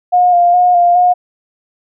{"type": "tone with vibrato", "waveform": "sine", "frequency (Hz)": 709, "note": "F5", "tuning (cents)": 26, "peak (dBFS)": -6, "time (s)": [0.12, 1.14], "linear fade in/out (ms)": 20, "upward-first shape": "square", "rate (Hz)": 2.4, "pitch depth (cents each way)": 23, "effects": []}